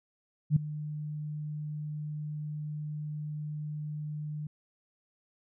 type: tone with ADSR envelope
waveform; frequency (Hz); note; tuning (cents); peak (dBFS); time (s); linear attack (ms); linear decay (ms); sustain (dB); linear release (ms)
sine; 150.7; D3; +45; -17; 0.5-4.47; 62; 5; -17; 4
effects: none